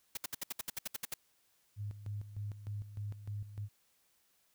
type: noise bursts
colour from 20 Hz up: white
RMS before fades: -38 dBFS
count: 12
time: 0.15-1.14 s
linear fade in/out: 5 ms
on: 22 ms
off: 66 ms
type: tone with tremolo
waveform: sine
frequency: 103.2 Hz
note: G#2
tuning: 10 cents flat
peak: -37 dBFS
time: 1.76-3.69 s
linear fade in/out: 50 ms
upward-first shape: square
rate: 3.3 Hz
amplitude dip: 70%
effects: white hiss -73 dBFS RMS until 4.54 s